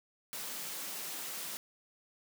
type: high-pass noise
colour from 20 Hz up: white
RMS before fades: -41 dBFS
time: 0.33-1.57 s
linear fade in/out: 0 ms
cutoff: 140 Hz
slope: 96 dB/octave
effects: none